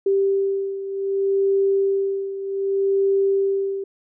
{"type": "beating tone pair", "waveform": "sine", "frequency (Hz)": [392, 392.65], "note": ["G4", "G4"], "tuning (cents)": [0, 3], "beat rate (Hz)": 0.65, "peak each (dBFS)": [-19, -24], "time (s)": [0.06, 3.84], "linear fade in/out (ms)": 5, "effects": []}